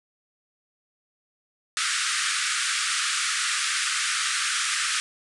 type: band-pass noise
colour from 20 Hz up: pink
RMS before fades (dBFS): -26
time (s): 1.77-5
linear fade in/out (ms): 0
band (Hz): 1200 to 10000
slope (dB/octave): 96
effects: none